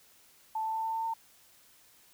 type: tone with pitch steps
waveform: sine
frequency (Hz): 880 / 885.1 / 890.2 / 895.4 / 900.6 / 905.8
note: A5 / A5 / A5 / A5 / A5 / A#5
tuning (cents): 0 / +10 / +20 / +30 / +40 / -50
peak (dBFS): -30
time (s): 0.55-1.138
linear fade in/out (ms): 5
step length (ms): 98
effects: white hiss -61 dBFS RMS until 2.13 s